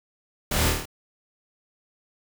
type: noise with echo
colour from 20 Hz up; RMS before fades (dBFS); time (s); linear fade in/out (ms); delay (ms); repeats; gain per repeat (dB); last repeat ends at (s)
pink; -26; 0.51-0.7; 5; 26; 6; -2; 0.856
effects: none